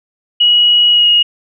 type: tone with pitch glide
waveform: sine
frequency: 2910 to 2877 Hz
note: F#7 to F#7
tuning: -29 to -49 cents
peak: -6 dBFS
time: 0.4-1.23 s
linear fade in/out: 10 ms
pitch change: -20 cents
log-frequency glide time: 0.91-1.09 s
effects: none